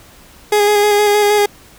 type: tone with vibrato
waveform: 30% pulse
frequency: 414.4 Hz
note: G#4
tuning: 4 cents flat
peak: -7 dBFS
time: 0.52-1.46 s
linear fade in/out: 5 ms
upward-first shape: square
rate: 6.4 Hz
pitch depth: 17 cents each way
effects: pink hiss -43 dBFS RMS until 1.78 s